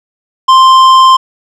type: tone with tanh clipping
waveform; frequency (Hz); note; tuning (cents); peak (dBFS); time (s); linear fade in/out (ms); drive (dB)
sine; 1046.5; C6; 0; -3; 0.48-1.17; 10; 11
effects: none